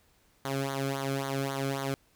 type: tone with flanger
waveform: sawtooth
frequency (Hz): 136.7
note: C#3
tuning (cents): -24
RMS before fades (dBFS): -32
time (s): 0.45-1.94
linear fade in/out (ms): 0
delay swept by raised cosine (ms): 0.38 to 1.1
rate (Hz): 3.7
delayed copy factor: -0.8
effects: pink hiss -66 dBFS RMS until 2.15 s